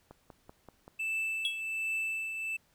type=click train; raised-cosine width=1 ms; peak=-34 dBFS; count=5; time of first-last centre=0.11-0.879 s; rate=5.2 Hz
type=tone with tremolo; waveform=triangle; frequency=2642 Hz; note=E7; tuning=3 cents sharp; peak=-28 dBFS; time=0.99-2.57 s; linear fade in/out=10 ms; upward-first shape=triangle; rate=1.3 Hz; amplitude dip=50%
type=tone with exponential decay; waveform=triangle; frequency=3322 Hz; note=G#7; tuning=in tune; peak=-24 dBFS; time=1.45-1.61 s; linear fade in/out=1 ms; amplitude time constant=34 ms
effects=pink hiss -69 dBFS RMS until 2.74 s